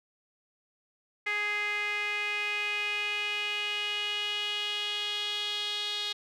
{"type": "tone with band-pass filter sweep", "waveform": "sawtooth", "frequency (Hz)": 415.3, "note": "G#4", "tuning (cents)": 0, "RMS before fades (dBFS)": -32, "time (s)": [1.26, 6.13], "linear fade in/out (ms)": 10, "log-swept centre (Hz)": [2100, 3600], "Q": 5.4, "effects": []}